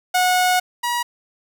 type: tone pair in turn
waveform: sawtooth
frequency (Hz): 730 / 960.7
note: F#5 / B5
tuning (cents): -24 / -48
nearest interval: perfect fourth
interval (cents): 476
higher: second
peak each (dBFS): -11 / -16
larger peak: first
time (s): 0.14-0.6 / 0.83-1.03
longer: first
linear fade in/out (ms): 10
effects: none